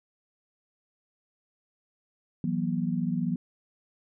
sine chord, E suspended second, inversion none, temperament equal with one note detuned, 164.81 / 185 / 240.6 Hz, E3 / F#3 / B3, 0 / 0 / -45 cents, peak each -30 dBFS, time 2.44-3.36 s, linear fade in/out 2 ms, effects none

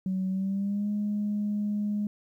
sine tone with pitch glide, 188.2 to 207.6 Hz, F#3 to G#3, +30 to 0 cents, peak -25 dBFS, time 0.06-2.07 s, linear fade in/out 2 ms, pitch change +170 cents, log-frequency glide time 0.29-0.89 s, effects tanh soft clip ceiling -22 dBFS + 11-bit

